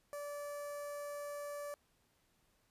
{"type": "tone with notch filter", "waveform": "sawtooth", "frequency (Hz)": 580, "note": "D5", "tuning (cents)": -22, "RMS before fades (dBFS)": -44, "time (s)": [0.13, 1.74], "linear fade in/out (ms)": 0, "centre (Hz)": 3300, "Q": 0.51, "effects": ["pink hiss -75 dBFS RMS until 2.7 s", "resampled to 32000 Hz"]}